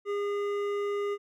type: tone with hard clipping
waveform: sine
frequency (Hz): 407.2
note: G#4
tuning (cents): -34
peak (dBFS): -30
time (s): 0.05-1.18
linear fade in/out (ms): 50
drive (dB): 11
effects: none